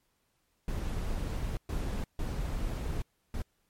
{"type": "noise bursts at uneven times", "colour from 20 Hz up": "brown", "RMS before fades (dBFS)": -33, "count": 4, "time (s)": [[0.68, 1.57], [1.69, 2.04], [2.19, 3.02], [3.34, 3.42]], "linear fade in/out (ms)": 2, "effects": ["pink hiss -75 dBFS RMS until 3.69 s", "MP3 64 kbps"]}